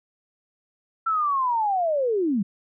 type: linear sweep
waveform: sine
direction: down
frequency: 1348 to 181.2 Hz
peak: -20 dBFS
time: 1.06-2.43 s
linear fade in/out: 10 ms
effects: none